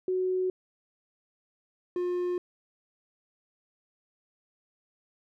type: tone pair in turn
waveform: sine / triangle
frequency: 370.3 / 356.6 Hz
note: F#4 / F4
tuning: +1 / +36 cents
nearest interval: minor second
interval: 65 cents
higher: first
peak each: -25 dBFS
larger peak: neither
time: 0.08-0.5 / 1.96-2.38 s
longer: neither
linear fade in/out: 2 ms
effects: none